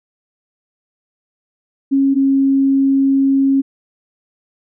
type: tone pair in turn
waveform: sine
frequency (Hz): 273.4 / 272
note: C#4 / C#4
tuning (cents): -24 / -33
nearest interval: unison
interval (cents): 9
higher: first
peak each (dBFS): -10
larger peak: neither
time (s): 1.91-2.15 / 2.15-3.62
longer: second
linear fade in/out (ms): 20
effects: none